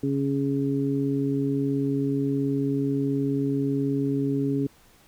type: harmonic tone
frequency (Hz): 138.59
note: C#3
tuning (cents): 0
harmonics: 1 / 2 / 3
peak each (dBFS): -28 / -24 / -30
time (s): 0.03-4.67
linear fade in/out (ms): 5
effects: pink hiss -57 dBFS RMS until 5.07 s